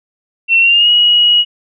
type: tone with pitch glide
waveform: sine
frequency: 2709 to 2903 Hz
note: E7 to F#7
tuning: +47 to -34 cents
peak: -6 dBFS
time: 0.48-1.45 s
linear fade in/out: 50 ms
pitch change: +119 cents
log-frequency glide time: 0.6-0.9 s
effects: none